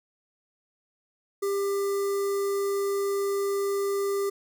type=tone with notch filter; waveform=square; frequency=397.9 Hz; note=G4; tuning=26 cents sharp; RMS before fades=-27 dBFS; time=1.42-4.3 s; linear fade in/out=10 ms; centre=2900 Hz; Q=0.61; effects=none